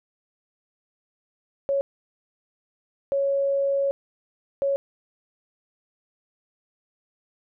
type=tone bursts at uneven times; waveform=sine; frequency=554.4 Hz; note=C#5; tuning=in tune; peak=-20 dBFS; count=3; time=1.69-1.81 / 3.12-3.91 / 4.62-4.76 s; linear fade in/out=0 ms; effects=none